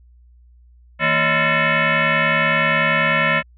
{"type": "tone with frequency modulation", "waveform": "sine", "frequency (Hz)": 233.1, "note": "A#3", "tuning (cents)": 0, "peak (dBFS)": -14, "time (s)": [0.99, 3.43], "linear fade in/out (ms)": 50, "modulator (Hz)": 396, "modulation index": 6.1, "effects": ["added 60 Hz sine -46 dBFS peak until 3.57 s"]}